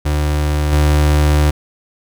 35% pulse tone with level steps, 75 Hz, D2, 37 cents sharp, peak -12 / -8 dBFS, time 0.05-1.51 s, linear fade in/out 10 ms, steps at 0.72 s, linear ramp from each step 5 ms, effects none

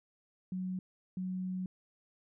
sine tone bursts at uneven times, 185 Hz, F#3, in tune, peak -34 dBFS, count 2, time 0.52-0.79 / 1.17-1.66 s, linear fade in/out 2 ms, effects none

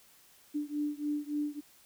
sine beating tone pair, 293.7 / 297.2 Hz, D4 / D4, 0 / +21 cents, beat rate 3.5 Hz, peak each -34 / -35 dBFS, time 0.54-1.61 s, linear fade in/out 20 ms, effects white hiss -61 dBFS RMS until 1.85 s

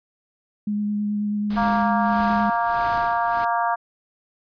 sine tone with vibrato, 207.7 Hz, G#3, in tune, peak -21 dBFS, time 0.67-2.5 s, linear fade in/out 5 ms, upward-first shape sine, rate 9.3 Hz, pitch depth 12 cents each way
pink noise with tremolo, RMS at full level -34 dBFS, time 1.5-3.45 s, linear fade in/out 5 ms, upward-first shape sine, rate 1.6 Hz, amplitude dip 80%
harmonic tone, 233.1 Hz, A#3, in tune, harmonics 3 / 4 / 5 / 6 / 7, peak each -23 / -23 / -26 / -32 / -31 dBFS, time 1.56-3.76 s, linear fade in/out 20 ms
effects resampled to 11025 Hz

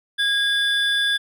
triangle tone pair together, 1638 / 3471 Hz, G#6 / A7, -24 / -24 cents, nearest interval octave + minor second, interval 1300 cents, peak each -19 dBFS, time 0.18-1.18 s, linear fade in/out 20 ms, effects none

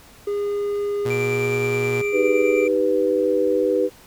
triangle tone with pitch glide, 408.2 to 413.7 Hz, G#4 to G#4, -30 to -7 cents, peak -19 dBFS, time 0.27-2.67 s, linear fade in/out 5 ms, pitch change +23 cents, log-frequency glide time 1.91-2.45 s
sawtooth tone, 120 Hz, B2, 49 cents flat, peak -21 dBFS, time 1.05-2.02 s, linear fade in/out 10 ms
triangle tone with tremolo, 2349 Hz, D7, in tune, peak -23 dBFS, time 1.1-2.68 s, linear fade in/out 5 ms, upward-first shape triangle, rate 9.6 Hz, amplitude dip 40%
sine chord, Eb augmented, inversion none, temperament equal, 311.1 / 392 / 493.9 Hz, Eb4 / G4 / B4, 0 / 0 / 0 cents, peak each -24 / -21 / -19 dBFS, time 2.12-3.9 s, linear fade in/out 50 ms
effects pink hiss -48 dBFS RMS until 4.06 s

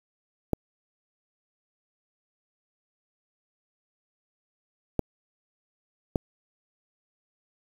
clicks, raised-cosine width 2 ms, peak -10 dBFS, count 3, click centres 0.533 / 4.993 / 6.158 s, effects 7-bit

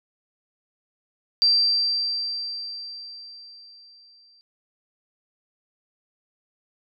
sine tone with exponential decay, 4699 Hz, D8, in tune, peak -14 dBFS, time 1.42-4.41 s, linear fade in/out 0 ms, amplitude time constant 650 ms, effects none

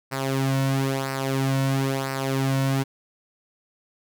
sawtooth tone with flanger, 134.8 Hz, C#3, 48 cents flat, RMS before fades -24 dBFS, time 0.11-2.84 s, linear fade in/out 20 ms, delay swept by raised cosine 0.29 to 2.49 ms, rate 1 Hz, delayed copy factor -0.65, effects none

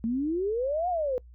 sine exponential two-way sweep, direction up then down, 220 to 740 to 485.8 Hz, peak -25 dBFS, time 0.04-1.18 s, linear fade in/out 0 ms, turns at 0.89 s, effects noise-tail reverb RT60 0.1 s tail -24 dB re dry + added 60 Hz sine -47 dBFS peak until 1.34 s

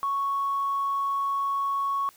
triangle tone with tanh clipping, 1108.7 Hz, C#6, in tune, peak -24 dBFS, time 0.03-2.09 s, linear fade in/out 0 ms, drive 4 dB, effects white hiss -56 dBFS RMS until 2.16 s

